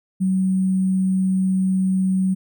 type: tone with sample-and-hold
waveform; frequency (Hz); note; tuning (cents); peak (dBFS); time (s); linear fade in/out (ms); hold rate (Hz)
sine; 188.1; F#3; +29; -16; 0.2-2.35; 20; 8820
effects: none